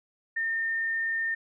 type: tone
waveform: sine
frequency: 1816 Hz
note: A#6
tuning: 46 cents flat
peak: -26 dBFS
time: 0.36-1.35 s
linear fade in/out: 10 ms
effects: none